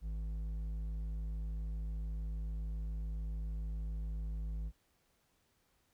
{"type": "tone with hard clipping", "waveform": "sine", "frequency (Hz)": 53.5, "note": "A1", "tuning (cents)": -48, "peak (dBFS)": -38, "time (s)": [0.01, 4.72], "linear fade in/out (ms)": 50, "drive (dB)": 6, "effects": ["pink hiss -75 dBFS RMS until 5.93 s"]}